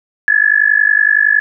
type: tone with amplitude modulation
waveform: sine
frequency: 1709 Hz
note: G#6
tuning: 49 cents sharp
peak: -4 dBFS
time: 0.28-1.4 s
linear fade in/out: 0 ms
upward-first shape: sine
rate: 50.8 Hz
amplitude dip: 95%
effects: none